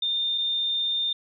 sine tone pair in turn, 3618 / 3618 Hz, A7 / A7, +48 / +48 cents, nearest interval unison, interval 0 cents, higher neither, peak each -23 / -23 dBFS, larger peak neither, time 0.02-0.38 / 0.38-1.13 s, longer second, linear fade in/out 5 ms, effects none

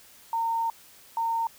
sine tone pair in turn, 915 / 915 Hz, A#5 / A#5, -32 / -32 cents, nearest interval unison, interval 0 cents, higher neither, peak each -24 dBFS, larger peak neither, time 0.33-0.7 / 1.17-1.47 s, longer first, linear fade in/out 2 ms, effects white hiss -53 dBFS RMS until 1.58 s

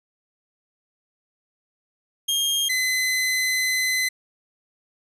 sawtooth tone pair in turn, 3223 / 2030 Hz, G7 / B6, +47 / +47 cents, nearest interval minor sixth, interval 800 cents, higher first, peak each -17 dBFS, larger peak neither, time 2.28-2.69 / 2.69-4.09 s, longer second, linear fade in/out 10 ms, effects resampled to 32000 Hz

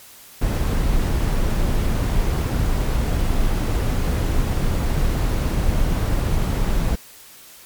brown noise, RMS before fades -19 dBFS, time 0.41-6.96 s, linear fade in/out 10 ms, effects white hiss -44 dBFS RMS until 7.65 s + MP3 96 kbps

